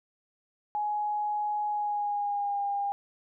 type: tone with pitch glide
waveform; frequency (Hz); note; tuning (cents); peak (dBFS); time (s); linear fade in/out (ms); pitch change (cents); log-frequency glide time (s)
sine; 837 to 805.7; G#5 to G5; +13 to +47; -27; 0.75-2.92; 0; -66; 1.68-2.62
effects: none

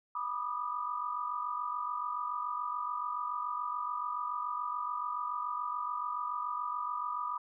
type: tone cluster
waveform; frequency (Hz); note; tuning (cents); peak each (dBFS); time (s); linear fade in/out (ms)
sine; 982 / 1191 / 1238; B5 / D6 / D#6; -10 / +24 / -9; -38 / -37 / -38; 0.15-7.38; 5
effects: none

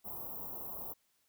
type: band-stop noise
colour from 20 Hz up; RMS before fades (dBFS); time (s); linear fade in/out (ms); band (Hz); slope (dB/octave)
white; -43; 0.04-0.94; 20; 1100 to 13000; 48
effects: white hiss -75 dBFS RMS until 1.28 s

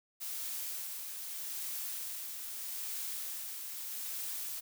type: noise with tremolo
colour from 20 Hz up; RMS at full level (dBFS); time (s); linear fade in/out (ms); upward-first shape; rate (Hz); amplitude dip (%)
blue; -39; 0.2-4.61; 20; sine; 0.8; 35
effects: none

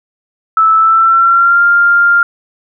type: tone with pitch glide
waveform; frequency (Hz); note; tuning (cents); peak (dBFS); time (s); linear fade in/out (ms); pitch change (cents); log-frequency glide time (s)
sine; 1312 to 1398.1; E6 to F6; -9 to +1; -5; 0.57-2.23; 2; +110; 0.77-1.63
effects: none

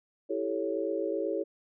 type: chord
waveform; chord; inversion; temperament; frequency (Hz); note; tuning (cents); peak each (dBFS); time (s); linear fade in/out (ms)
sine; A dominant seventh; second; equal; 329.6 / 392 / 440 / 554.4; E4 / G4 / A4 / C#5; 0 / 0 / 0 / 0; -34; 0.29-1.44; 20
effects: none

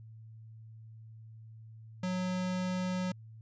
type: tone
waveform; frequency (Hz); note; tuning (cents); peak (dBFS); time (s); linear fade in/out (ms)
square; 183.3; F#3; -16; -32; 2.03-3.12; 5
effects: added 111 Hz sine -48 dBFS peak until 3.41 s + resampled to 16000 Hz

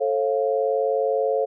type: chord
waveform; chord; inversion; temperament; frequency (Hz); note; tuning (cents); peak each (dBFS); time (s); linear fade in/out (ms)
sine; A augmented; none; equal with one note detuned; 440 / 540.1 / 698.5; A4 / C#5 / E#5; 0 / -45 / 0; -23 / -22 / -27; 0-1.46; 20
effects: none

